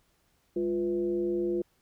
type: tone with frequency modulation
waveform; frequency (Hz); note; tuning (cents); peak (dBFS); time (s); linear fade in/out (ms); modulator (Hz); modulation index
sine; 349.9; F4; +3; -26; 0.56-1.62; 5; 147; 0.65
effects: pink hiss -70 dBFS RMS until 1.81 s